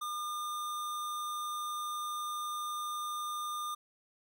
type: tone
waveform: square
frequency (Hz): 1208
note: D6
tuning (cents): +48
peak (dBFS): -36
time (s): 0.01-3.75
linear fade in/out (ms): 10
effects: 13-bit